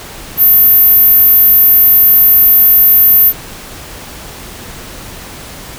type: tone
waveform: sine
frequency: 13450 Hz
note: G#9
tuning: 21 cents sharp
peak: -3 dBFS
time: 0.37-3.33 s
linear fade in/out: 50 ms
effects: pink hiss -29 dBFS RMS until 5.78 s